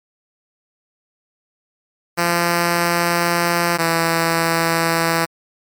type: tone pair in turn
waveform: 5% pulse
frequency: 171.9 / 165.71 Hz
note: F3 / E3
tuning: -27 / +9 cents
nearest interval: minor second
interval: 64 cents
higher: first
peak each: -4 dBFS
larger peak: neither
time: 2.17-3.78 / 3.78-5.26 s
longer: first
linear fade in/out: 20 ms
effects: MP3 96 kbps